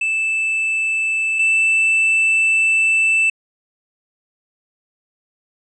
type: tone pair in turn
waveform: triangle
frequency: 2637 / 2648 Hz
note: E7 / E7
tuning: 0 / +7 cents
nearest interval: unison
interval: 7 cents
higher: second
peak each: -15 / -11 dBFS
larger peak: second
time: 0.01-1.39 / 1.39-3.3 s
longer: second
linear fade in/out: 5 ms
effects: resampled to 22050 Hz